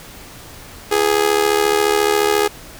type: tone with amplitude modulation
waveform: sawtooth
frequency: 415.3 Hz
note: G#4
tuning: in tune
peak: -6 dBFS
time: 0.91-2.48 s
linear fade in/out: 10 ms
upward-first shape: sine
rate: 74.3 Hz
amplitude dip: 80%
effects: pink hiss -38 dBFS RMS until 2.79 s

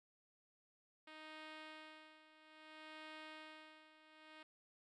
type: tone with tremolo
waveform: 5% pulse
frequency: 311.1 Hz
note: D#4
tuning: in tune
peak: -39 dBFS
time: 1.07-4.43 s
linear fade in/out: 5 ms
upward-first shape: sine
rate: 0.6 Hz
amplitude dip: 80%
effects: low-pass 4000 Hz 12 dB/octave

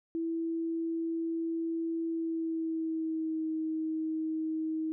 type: tone with pitch glide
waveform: sine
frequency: 329.6 to 316.9 Hz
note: E4 to D#4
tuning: 0 to +32 cents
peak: -30 dBFS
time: 0.15-4.92 s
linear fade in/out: 0 ms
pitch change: -68 cents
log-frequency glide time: 2.07-3.48 s
effects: none

